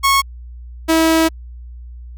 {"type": "tone pair in turn", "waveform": "sawtooth", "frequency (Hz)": [1098, 323.7], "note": ["C#6", "E4"], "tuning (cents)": [-17, -31], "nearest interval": "octave + major sixth", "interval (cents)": 2114, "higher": "first", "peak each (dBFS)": -7, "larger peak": "neither", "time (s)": [[0.03, 0.22], [0.88, 1.29]], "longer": "second", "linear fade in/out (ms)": 20, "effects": ["added 60 Hz sine -31 dBFS peak until 2.17 s"]}